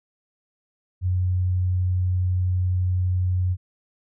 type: tone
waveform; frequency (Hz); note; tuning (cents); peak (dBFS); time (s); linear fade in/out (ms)
sine; 91.2; F#2; -24; -19; 1.01-3.57; 50
effects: none